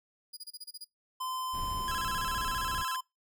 sawtooth tone bursts, 4898 Hz, D#8, 28 cents flat, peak -38 dBFS, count 8, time 0.33-0.846 s, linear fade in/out 10 ms, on 40 ms, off 28 ms
square tone, 1029 Hz, C6, 29 cents flat, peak -34 dBFS, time 1.2-3.01 s, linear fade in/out 10 ms
brown noise, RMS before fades -40 dBFS, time 1.53-2.84 s, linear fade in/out 20 ms
sawtooth tone with vibrato, 1480 Hz, F#6, in tune, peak -32 dBFS, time 1.88-2.96 s, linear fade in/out 0 ms, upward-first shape square, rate 15 Hz, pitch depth 190 cents each way
effects noise-tail reverb RT60 0.2 s tail -24 dB re dry

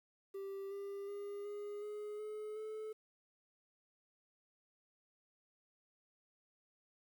triangle tone with pitch steps, 392 / 398.6 / 405.4 / 412.2 / 419.2 / 426.2 / 433.4 Hz, G4 / G4 / G#4 / G#4 / G#4 / G#4 / A4, 0 / +29 / -42 / -13 / +16 / +45 / -26 cents, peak -40 dBFS, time 0.34-2.93 s, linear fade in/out 10 ms, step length 370 ms, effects 11-bit

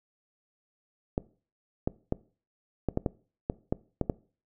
clicks, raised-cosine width 2 ms, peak -13 dBFS, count 10, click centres 1.179 / 1.875 / 2.124 / 2.887 / 2.974 / 3.062 / 3.499 / 3.725 / 4.013 / 4.098 s, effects noise-tail reverb RT60 0.4 s tail -21 dB re dry

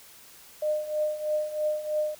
sine tone with tremolo, 608 Hz, D#5, 40 cents flat, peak -22 dBFS, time 0.62-2.15 s, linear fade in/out 5 ms, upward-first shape triangle, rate 3.1 Hz, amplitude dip 80%, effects white hiss -51 dBFS RMS until 2.19 s

